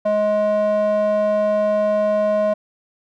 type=tone with band-pass filter; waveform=square; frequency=210 Hz; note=G#3; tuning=19 cents sharp; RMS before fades=-18 dBFS; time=0.05-2.54 s; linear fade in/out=10 ms; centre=680 Hz; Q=4.1; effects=none